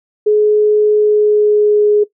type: tone with pitch glide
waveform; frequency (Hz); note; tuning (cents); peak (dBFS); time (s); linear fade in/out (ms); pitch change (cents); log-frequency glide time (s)
sine; 422.5 to 417.6; G#4 to G#4; +30 to +10; -7; 0.26-2.04; 10; -20; 0.93-1.93
effects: noise-tail reverb RT60 0.1 s tail -17 dB re dry